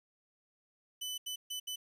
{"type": "tone bursts at uneven times", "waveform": "sawtooth", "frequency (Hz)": 3000, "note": "F#7", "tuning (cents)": 23, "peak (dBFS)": -34, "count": 4, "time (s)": [[1.01, 1.18], [1.26, 1.36], [1.5, 1.6], [1.67, 1.76]], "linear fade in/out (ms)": 10, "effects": ["resampled to 32000 Hz", "11-bit"]}